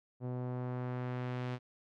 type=tone with low-pass filter sweep; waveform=sawtooth; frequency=125 Hz; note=B2; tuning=21 cents sharp; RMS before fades=-38 dBFS; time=0.2-1.59 s; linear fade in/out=50 ms; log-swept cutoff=620 to 3600 Hz; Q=0.82; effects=none